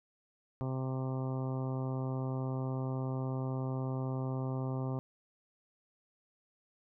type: harmonic tone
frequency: 130.9 Hz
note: C3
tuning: 1 cent sharp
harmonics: 1 / 2 / 3 / 4 / 5 / 6 / 7 / 8 / 9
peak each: -34 / -40 / -44 / -46 / -48 / -50 / -51 / -52 / -53 dBFS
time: 0.61-4.99 s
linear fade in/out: 0 ms
effects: none